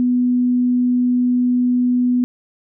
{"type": "tone", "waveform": "sine", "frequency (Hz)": 247.4, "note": "B3", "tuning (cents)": 3, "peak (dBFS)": -13, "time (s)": [0, 2.24], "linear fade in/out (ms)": 0, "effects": []}